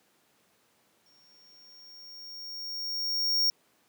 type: tone with exponential growth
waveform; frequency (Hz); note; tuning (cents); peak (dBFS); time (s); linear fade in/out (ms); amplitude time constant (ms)
square; 5550; F8; -12; -22; 1.06-3.5; 1; 530
effects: pink hiss -67 dBFS RMS until 3.88 s + high-pass 200 Hz 12 dB/octave